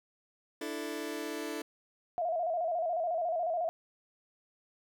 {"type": "chord", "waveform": "sawtooth", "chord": "D suspended second", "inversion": "none", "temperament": "just", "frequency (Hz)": [293.7, 330.4, 440.5], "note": ["D4", "E4", "A4"], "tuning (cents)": [0, 4, 2], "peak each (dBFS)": -36, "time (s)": [0.61, 1.62], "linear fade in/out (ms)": 5}
{"type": "tone with vibrato", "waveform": "sine", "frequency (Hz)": 678, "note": "E5", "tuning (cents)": 49, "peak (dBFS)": -29, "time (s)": [2.18, 3.69], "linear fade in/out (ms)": 0, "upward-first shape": "square", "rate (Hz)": 14, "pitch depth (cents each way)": 79}
{"effects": []}